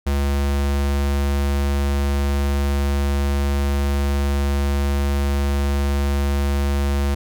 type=tone; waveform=square; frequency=70.3 Hz; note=C#2; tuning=25 cents sharp; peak=-18 dBFS; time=0.06-7.15 s; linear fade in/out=10 ms; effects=none